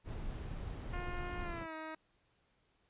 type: noise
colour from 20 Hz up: brown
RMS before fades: -42 dBFS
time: 0.04-1.67 s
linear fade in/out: 50 ms
type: tone with pitch glide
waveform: 10% pulse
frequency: 354.7 to 316 Hz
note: F4 to D#4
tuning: +27 to +27 cents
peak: -34 dBFS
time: 0.93-1.95 s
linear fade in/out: 5 ms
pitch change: -200 cents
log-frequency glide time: 1.41-1.74 s
effects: pink hiss -75 dBFS RMS until 2.89 s + resampled to 8000 Hz